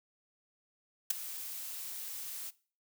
blue noise with ADSR envelope, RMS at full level -26 dBFS, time 1.1-2.51 s, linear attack 6 ms, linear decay 10 ms, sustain -16 dB, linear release 22 ms, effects noise-tail reverb RT60 0.4 s tail -20 dB re dry

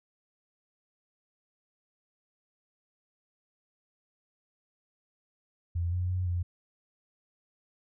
sine tone with pitch steps, 85.9 / 89.8 / 91.4 / 88 Hz, F2 / F2 / F#2 / F2, -28 / +49 / -21 / +14 cents, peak -27 dBFS, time 5.75-6.43 s, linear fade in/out 10 ms, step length 170 ms, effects none

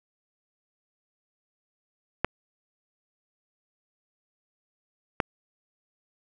clicks, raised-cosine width 0.5 ms, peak -7 dBFS, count 2, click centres 2.246 / 5.202 s, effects none

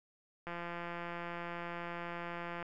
click train, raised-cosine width 0.5 ms, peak -27 dBFS, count 372, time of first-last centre 0.47-2.627 s, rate 172 Hz, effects none

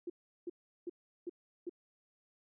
sine tone bursts, 349.2 Hz, F4, in tune, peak -37 dBFS, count 5, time 0.07-1.695 s, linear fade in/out 5 ms, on 29 ms, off 370 ms, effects none

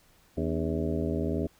harmonic tone with a mistuned harmonic, 81 Hz, E2, 30 cents flat, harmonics 1 / 2 / 3 / 4 / 5 / 6 / 7 / 8, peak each -33 / -34 / -33 / -34 / -34 / -40 / -39 / -40 dBFS, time 0.37-1.47 s, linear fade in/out 5 ms, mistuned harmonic 4, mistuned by -120 cents, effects pink hiss -62 dBFS RMS until 1.59 s

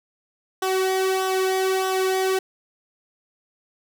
sawtooth tone with flanger, 378.1 Hz, F#4, 38 cents sharp, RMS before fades -22 dBFS, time 0.62-2.39 s, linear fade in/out 5 ms, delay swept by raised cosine 0.43 to 1.93 ms, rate 1.6 Hz, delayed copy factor -0.65, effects none

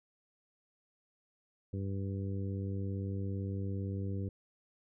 harmonic tone, 97.7 Hz, G2, 5 cents flat, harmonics 1 / 2 / 3 / 4 / 5, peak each -35 / -41 / -45 / -47 / -49 dBFS, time 1.73-4.29 s, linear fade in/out 5 ms, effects none

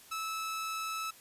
sawtooth tone, 1306 Hz, E6, 17 cents flat, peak -31 dBFS, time 0.11-1.11 s, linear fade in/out 10 ms, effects white hiss -56 dBFS RMS until 1.2 s + resampled to 32000 Hz

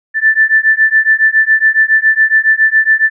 sine beating tone pair, 1760 / 1767.2 Hz, A6 / A6, 0 / +7 cents, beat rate 7.2 Hz, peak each -10 dBFS, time 0.14-3.1 s, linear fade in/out 50 ms, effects none

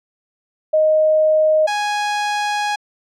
sine / sawtooth tone pair in turn, 622.3 / 829.9 Hz, D#5 / G#5, 0 / -1 cents, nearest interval perfect fourth, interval 499 cents, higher second, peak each -11 / -14 dBFS, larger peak first, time 0.73-1.67 / 1.67-2.76 s, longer second, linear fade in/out 10 ms, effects low-pass 6000 Hz 12 dB/octave

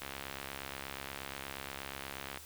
click train, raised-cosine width 0.3 ms, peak -24 dBFS, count 162, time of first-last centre 0.02-2.374 s, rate 68.4 Hz, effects added 79 Hz sine -58 dBFS peak until 2.45 s + white hiss -52 dBFS RMS until 2.45 s

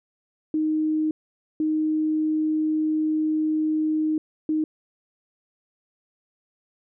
sine tone bursts at uneven times, 310.7 Hz, D#4, 2 cents flat, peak -20 dBFS, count 3, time 0.54-1.11 / 1.6-4.18 / 4.49-4.64 s, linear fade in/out 2 ms, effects none

